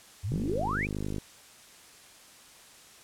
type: exponential sweep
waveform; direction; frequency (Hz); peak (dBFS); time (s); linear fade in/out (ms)
sine; up; 82.5 to 2631; -29; 0.23-0.87; 20
type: click train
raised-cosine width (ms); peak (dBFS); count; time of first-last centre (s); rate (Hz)
3; -21; 45; 0.32-1.183; 51
effects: white hiss -53 dBFS RMS until 3.03 s + low-pass 10000 Hz 12 dB/octave